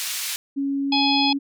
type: band-pass noise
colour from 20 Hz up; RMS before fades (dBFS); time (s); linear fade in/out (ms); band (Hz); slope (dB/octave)
pink; -28; 0-0.36; 0; 2800 to 15000; 12
type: tone with pitch glide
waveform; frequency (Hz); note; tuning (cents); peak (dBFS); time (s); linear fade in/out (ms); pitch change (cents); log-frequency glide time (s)
sine; 277.2 to 278.8; C#4 to C#4; 0 to +10; -21; 0.56-1.39; 20; +10; 0.85-0.96
type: harmonic tone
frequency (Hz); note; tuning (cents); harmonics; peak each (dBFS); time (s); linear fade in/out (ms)
840; G#5; +19; 1 / 3 / 4 / 5 / 6; -23 / -26 / -23 / -26 / -26; 0.92-1.33; 5
effects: none